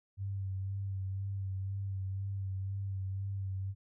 sine tone with vibrato, 97 Hz, G2, 18 cents flat, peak -34 dBFS, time 0.17-3.75 s, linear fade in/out 50 ms, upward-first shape sine, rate 2 Hz, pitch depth 30 cents each way, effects none

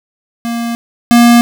square tone pair in turn, 233.9 / 237.2 Hz, A#3 / A#3, +6 / +30 cents, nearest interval unison, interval 24 cents, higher second, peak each -16 / -4 dBFS, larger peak second, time 0.45-0.75 / 1.11-1.41 s, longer neither, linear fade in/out 0 ms, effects none

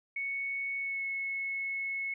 sine tone with pitch glide, 2217 to 2192 Hz, C#7 to C#7, 0 to -20 cents, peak -32 dBFS, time 0.16-2.14 s, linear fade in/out 5 ms, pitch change -20 cents, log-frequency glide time 0.78-1.04 s, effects none

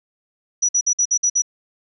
sine tone bursts, 5870 Hz, F#8, 15 cents flat, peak -14 dBFS, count 7, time 0.62-1.421 s, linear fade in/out 10 ms, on 69 ms, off 53 ms, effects none

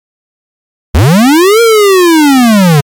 square linear two-way sweep, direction up then down, 60.1 to 471 to 137 Hz, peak -3 dBFS, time 0.94-2.81 s, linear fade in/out 10 ms, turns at 1.61 s, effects MP3 96 kbps

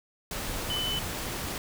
sine tone in noise, 3015 Hz, F#7, 32 cents sharp, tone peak -29 dBFS, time 0.7-0.99 s, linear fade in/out 2 ms, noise pink, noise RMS -34 dBFS, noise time 0.31-1.58 s, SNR +2 dB, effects none

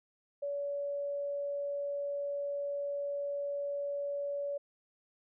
sine tone, 569 Hz, C#5, 45 cents sharp, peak -33 dBFS, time 0.42-4.58 s, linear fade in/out 10 ms, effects none

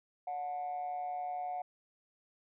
sine tone with amplitude modulation, 728 Hz, F#5, 28 cents flat, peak -31 dBFS, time 0.27-1.62 s, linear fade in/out 5 ms, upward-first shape sine, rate 151 Hz, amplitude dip 65%, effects tanh soft clip ceiling -31 dBFS

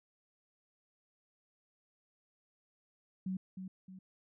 sine tone with echo, 187.6 Hz, F#3, 24 cents sharp, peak -34 dBFS, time 3.26-3.37 s, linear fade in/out 5 ms, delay 310 ms, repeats 2, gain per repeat -7 dB, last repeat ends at 3.99 s, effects none

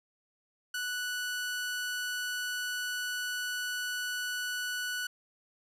sawtooth tone, 1480 Hz, F#6, in tune, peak -29 dBFS, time 0.74-5.07 s, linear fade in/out 5 ms, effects resampled to 32000 Hz

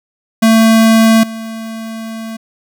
square tone with level steps, 223.8 Hz, A3, 30 cents sharp, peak -6 / -23 dBFS, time 0.42-2.37 s, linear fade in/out 10 ms, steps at 1.23 s, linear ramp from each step 5 ms, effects none

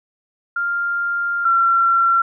sine tone pair in turn, 1396.9 / 1362.6 Hz, F6 / F6, 0 / -43 cents, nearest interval unison, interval 43 cents, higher first, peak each -18 / -12 dBFS, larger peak second, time 0.56-1.45 / 1.45-2.22 s, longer first, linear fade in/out 5 ms, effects none

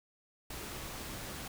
pink noise, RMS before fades -43 dBFS, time 0.5-1.48 s, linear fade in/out 5 ms, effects none

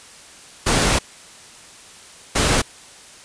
pink noise bursts at uneven times, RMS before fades -17 dBFS, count 2, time 0.66-0.99 / 2.35-2.62 s, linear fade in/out 10 ms, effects white hiss -43 dBFS RMS until 3.24 s + resampled to 22050 Hz

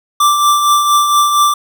square tone with tremolo, 1174.7 Hz, D6, in tune, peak -7 dBFS, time 0.2-1.54 s, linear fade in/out 5 ms, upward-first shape triangle, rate 4.3 Hz, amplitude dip 50%, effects none

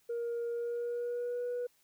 sine tone with pitch glide, 470.5 to 487.9 Hz, A#4 to B4, +16 to -21 cents, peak -31 dBFS, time 0.09-1.67 s, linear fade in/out 10 ms, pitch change +63 cents, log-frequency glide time 0.5-1.44 s, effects tanh soft clip ceiling -31 dBFS + white hiss -70 dBFS RMS until 1.83 s

